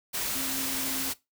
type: tone in noise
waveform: sine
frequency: 266.7 Hz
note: C4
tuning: 33 cents sharp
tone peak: -37 dBFS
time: 0.34-1.11 s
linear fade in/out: 20 ms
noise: white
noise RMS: -31 dBFS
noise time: 0.13-1.14 s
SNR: -9 dB
effects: noise-tail reverb RT60 0.2 s tail -19 dB re dry